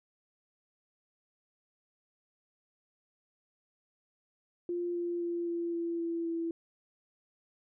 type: tone with pitch steps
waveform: sine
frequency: 349.2 / 346.4 / 343.6 / 340.8 / 338.1 / 335.4 / 332.7 Hz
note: F4 / F4 / F4 / F4 / E4 / E4 / E4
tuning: 0 / -14 / -28 / -42 / +44 / +30 / +16 cents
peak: -31 dBFS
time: 4.69-6.51 s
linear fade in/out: 2 ms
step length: 260 ms
effects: none